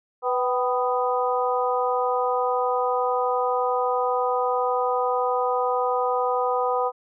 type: harmonic tone with a mistuned harmonic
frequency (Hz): 248.3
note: B3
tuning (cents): +9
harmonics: 2 / 3 / 4 / 5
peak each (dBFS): -24 / -26 / -27 / -28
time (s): 0.22-6.92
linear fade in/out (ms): 50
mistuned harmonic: 3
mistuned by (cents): +46
effects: none